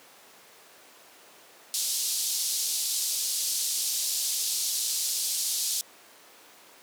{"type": "band-pass noise", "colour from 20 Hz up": "pink", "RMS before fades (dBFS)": -29, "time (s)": [1.74, 5.81], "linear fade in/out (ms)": 0, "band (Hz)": [4200, 13000], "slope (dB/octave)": 24, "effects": ["pink hiss -52 dBFS RMS until 6.82 s", "high-pass 400 Hz 12 dB/octave"]}